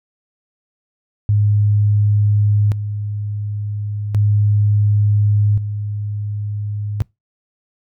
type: tone with tremolo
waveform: sine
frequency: 103.83 Hz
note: G#2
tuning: in tune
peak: -11 dBFS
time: 1.29-7.02 s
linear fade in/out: 0 ms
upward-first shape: square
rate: 0.35 Hz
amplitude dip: 65%
effects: noise-tail reverb RT60 0.2 s tail -25 dB re dry